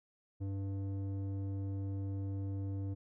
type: tone with low-pass filter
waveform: square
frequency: 98 Hz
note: G2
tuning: in tune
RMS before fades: -38 dBFS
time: 0.4-2.95 s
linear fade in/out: 20 ms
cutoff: 360 Hz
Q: 1
effects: none